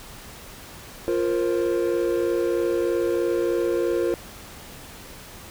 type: chord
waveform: triangle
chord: F suspended fourth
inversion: none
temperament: equal with one note detuned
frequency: 349.2 / 466.2 / 529.3 Hz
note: F4 / Bb4 / C5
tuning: 0 / 0 / +20 cents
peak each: -21 / -23 / -26 dBFS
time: 1.08-4.14 s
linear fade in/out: 0 ms
effects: pink hiss -42 dBFS RMS until 5.5 s